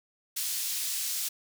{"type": "high-pass noise", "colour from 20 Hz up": "pink", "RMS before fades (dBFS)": -32, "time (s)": [0.36, 1.29], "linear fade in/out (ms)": 10, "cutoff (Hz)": 4700, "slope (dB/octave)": 12, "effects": []}